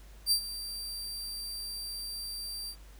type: tone with ADSR envelope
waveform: sawtooth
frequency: 4699 Hz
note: D8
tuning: in tune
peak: -19 dBFS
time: 0.26-2.76 s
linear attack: 55 ms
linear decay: 85 ms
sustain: -15 dB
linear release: 71 ms
effects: added 50 Hz sine -49 dBFS peak until 2.99 s + pink hiss -59 dBFS RMS until 2.99 s